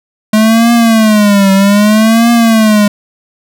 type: tone with vibrato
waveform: square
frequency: 213.5 Hz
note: G#3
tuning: 48 cents sharp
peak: -5 dBFS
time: 0.33-2.88 s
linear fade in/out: 5 ms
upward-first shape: triangle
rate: 0.63 Hz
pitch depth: 180 cents each way
effects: none

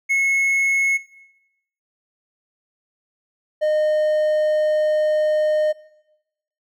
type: tone pair in turn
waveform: triangle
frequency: 2183 / 612.6 Hz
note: C#7 / D#5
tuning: -27 / -27 cents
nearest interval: octave + minor seventh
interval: 2200 cents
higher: first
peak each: -14 dBFS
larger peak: neither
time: 0.09-0.98 / 3.61-5.73 s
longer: second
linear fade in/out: 20 ms
effects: noise-tail reverb RT60 0.9 s tail -19 dB re dry

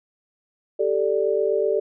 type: chord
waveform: sine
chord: G suspended second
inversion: none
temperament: equal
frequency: 392 / 440 / 587.3 Hz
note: G4 / A4 / D5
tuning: 0 / 0 / 0 cents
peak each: -23 / -22 / -24 dBFS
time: 0.79-1.8 s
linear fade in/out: 10 ms
effects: none

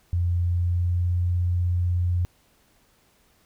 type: tone with pitch glide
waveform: sine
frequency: 87.31 to 88.38 Hz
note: F2 to F2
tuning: 0 to +21 cents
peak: -20 dBFS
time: 0.13-2.25 s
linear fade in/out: 0 ms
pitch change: +21 cents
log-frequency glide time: 0.44-1.19 s
effects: pink hiss -62 dBFS RMS until 3.45 s

